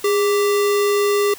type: tone with sample-and-hold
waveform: sine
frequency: 409.4 Hz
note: G#4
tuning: 25 cents flat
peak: -14 dBFS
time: 0.04-1.34 s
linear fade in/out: 5 ms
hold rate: 1575 Hz
effects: white hiss -39 dBFS RMS until 1.38 s